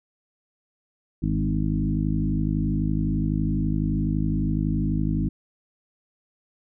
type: harmonic tone with a mistuned harmonic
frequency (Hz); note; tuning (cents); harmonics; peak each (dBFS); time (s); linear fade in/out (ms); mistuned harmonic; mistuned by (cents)
51.91; G#1; 0; 1 / 2 / 3 / 4 / 5 / 6; -27 / -30 / -26 / -29 / -29 / -31; 1.22-5.29; 10; 3; +26
effects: none

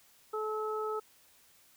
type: harmonic tone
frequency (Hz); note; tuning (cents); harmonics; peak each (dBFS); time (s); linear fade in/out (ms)
431.5; A4; -34; 1 / 2 / 3; -34 / -42 / -37; 0.33-1; 10
effects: white hiss -63 dBFS RMS until 1.76 s

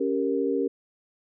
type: chord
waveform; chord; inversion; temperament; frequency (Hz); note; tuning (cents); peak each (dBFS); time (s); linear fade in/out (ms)
sine; G diminished; second; equal; 277.2 / 392 / 466.2; Db4 / G4 / Bb4; 0 / 0 / 0; -27; 0-0.68; 10
effects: none

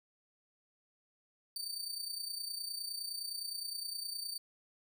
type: tone with amplitude modulation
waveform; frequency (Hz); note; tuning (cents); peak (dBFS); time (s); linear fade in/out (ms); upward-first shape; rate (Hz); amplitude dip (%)
sawtooth; 4592; D8; -40; -33; 1.56-4.38; 2; sine; 29.7; 65
effects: none

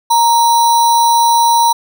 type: tone with sample-and-hold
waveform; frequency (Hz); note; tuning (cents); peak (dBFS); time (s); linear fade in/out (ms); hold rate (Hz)
sine; 932.3; A#5; 0; -7; 0.1-1.73; 10; 4900
effects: none

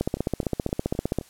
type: two click trains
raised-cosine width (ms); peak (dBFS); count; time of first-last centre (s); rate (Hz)
2; -10 / -23; 19 / 5; 0.01-1.186 / 0.17-1.212; 15.3 / 3.84
effects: white hiss -54 dBFS RMS until 1.29 s + low-pass 12000 Hz 12 dB/octave

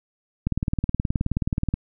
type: click train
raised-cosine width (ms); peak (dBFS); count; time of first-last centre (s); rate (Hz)
5; -10; 25; 0.47-1.74; 18.9
effects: none

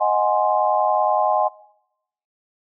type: chord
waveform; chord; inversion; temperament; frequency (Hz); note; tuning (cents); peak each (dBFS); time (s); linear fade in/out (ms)
sine; Ab dominant seventh; second; equal; 622.3 / 740 / 830.6 / 1046.5; Eb5 / Gb5 / Ab5 / C6; 0 / 0 / 0 / 0; -21 / -21 / -20 / -23; 0-1.49; 20
effects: noise-tail reverb RT60 0.8 s tail -21 dB re dry

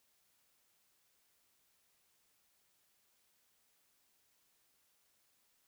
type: silence
effects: white hiss -75 dBFS RMS until 5.67 s

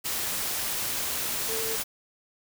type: tone in noise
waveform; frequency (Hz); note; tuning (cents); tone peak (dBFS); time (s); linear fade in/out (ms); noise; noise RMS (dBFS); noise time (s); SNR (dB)
sine; 447.3; A4; +28; -33; 1.48-1.77; 20; white; -30; 0.04-1.84; -6
effects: none

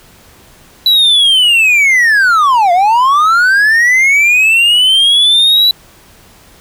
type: linear two-way sweep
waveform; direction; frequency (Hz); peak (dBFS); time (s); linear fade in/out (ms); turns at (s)
triangle; down then up; 3971 to 680 to 3971; -4; 0.86-5.71; 2; 2.72
effects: pink hiss -42 dBFS RMS until 6.6 s

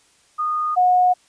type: tone pair in turn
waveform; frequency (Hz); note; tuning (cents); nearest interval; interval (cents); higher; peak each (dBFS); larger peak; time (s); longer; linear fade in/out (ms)
sine; 1230 / 726.7; D#6 / F#5; -20 / -31; major sixth; 911; first; -19 / -12; second; 0.38-0.76 / 0.76-1.14; neither; 20
effects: white hiss -57 dBFS RMS until 1.28 s + resampled to 22050 Hz

